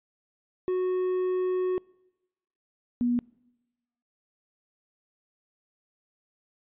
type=tone pair in turn; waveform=triangle / sine; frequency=367.8 / 242.1 Hz; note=F#4 / B3; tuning=-10 / -34 cents; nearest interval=perfect fifth; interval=724 cents; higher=first; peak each=-22 dBFS; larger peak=neither; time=0.68-1.78 / 3.01-3.19 s; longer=first; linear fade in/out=0 ms; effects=noise-tail reverb RT60 1.0 s tail -25 dB re dry + resampled to 8000 Hz